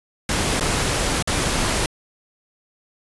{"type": "noise with dropouts", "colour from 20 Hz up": "pink", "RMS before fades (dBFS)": -21, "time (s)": [0.29, 1.86], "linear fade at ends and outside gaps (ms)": 2, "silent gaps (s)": [[0.598, 0.608], [1.225, 1.274]], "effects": ["resampled to 24000 Hz"]}